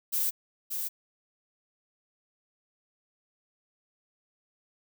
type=noise with echo; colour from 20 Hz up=violet; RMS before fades=-28 dBFS; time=0.12-0.31 s; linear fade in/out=20 ms; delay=580 ms; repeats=1; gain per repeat=-5 dB; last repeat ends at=0.89 s; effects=none